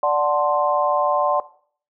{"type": "chord", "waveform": "sine", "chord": "D dominant seventh", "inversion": "none", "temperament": "equal", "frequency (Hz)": [587.3, 740, 880, 1046.5], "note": ["D5", "F#5", "A5", "C6"], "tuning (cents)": [0, 0, 0, 0], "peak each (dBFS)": [-20, -22, -25, -21], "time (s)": [0.03, 1.4], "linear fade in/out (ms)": 2, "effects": ["noise-tail reverb RT60 0.5 s tail -17 dB re dry"]}